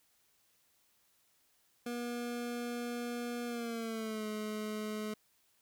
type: tone with pitch glide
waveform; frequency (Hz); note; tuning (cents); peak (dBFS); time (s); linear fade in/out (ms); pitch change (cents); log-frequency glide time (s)
25% pulse; 240 to 213.8; B3 to A3; -49 to -49; -33; 1.86-5.14; 5; -200; 3.46-4.27
effects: white hiss -72 dBFS RMS until 5.61 s